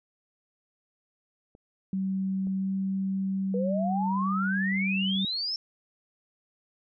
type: clicks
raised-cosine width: 2 ms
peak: -38 / -35 dBFS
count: 2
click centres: 1.551 / 2.471 s
type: tone with pitch glide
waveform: sine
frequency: 191.3 to 192.52 Hz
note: G3 to G3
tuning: -42 to -31 cents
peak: -26 dBFS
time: 1.93-5.25 s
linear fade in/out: 2 ms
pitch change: +11 cents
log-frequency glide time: 2.58-2.68 s
type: exponential sweep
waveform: sine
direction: up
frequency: 473 to 5440 Hz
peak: -28 dBFS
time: 3.54-5.56 s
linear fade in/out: 2 ms
effects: none